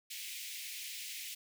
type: high-pass noise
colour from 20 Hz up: pink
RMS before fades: -44 dBFS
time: 0.1-1.35 s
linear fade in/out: 10 ms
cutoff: 2100 Hz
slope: 48 dB/octave
effects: none